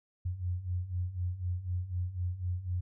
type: beating tone pair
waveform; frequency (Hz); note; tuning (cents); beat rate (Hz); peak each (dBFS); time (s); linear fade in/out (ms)
sine; 87.31 / 91.31; F2 / F#2; 0 / -22; 4; -37 / -33; 0.25-2.81; 10
effects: none